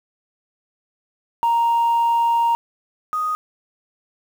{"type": "tone pair in turn", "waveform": "sine", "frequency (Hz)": [932.3, 1244.5], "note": ["A#5", "D#6"], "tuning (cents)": [0, 0], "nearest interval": "perfect fourth", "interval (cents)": 500, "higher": "second", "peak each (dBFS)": [-13, -19], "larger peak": "first", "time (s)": [[1.43, 2.55], [3.13, 3.35]], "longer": "first", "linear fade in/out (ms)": 0, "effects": ["tanh soft clip ceiling -12 dBFS", "7-bit"]}